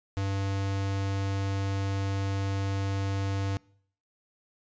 square tone, 98 Hz, G2, in tune, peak -28 dBFS, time 0.17-3.57 s, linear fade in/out 0 ms, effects noise-tail reverb RT60 0.6 s tail -24 dB re dry + resampled to 16000 Hz

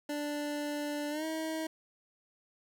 25% pulse tone with pitch glide, 293.7 to 318.4 Hz, D4 to D#4, 0 to +40 cents, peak -30 dBFS, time 0.09-1.67 s, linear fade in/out 5 ms, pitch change +140 cents, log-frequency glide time 1.1-1.25 s, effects none

